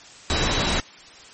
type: tone in noise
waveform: sine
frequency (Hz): 3900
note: B7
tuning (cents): -23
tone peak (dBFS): -29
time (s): 0.3-0.8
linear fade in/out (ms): 0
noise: pink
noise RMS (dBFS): -22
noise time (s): 0.3-0.8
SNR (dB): -10
effects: white hiss -45 dBFS RMS until 1.33 s + MP3 32 kbps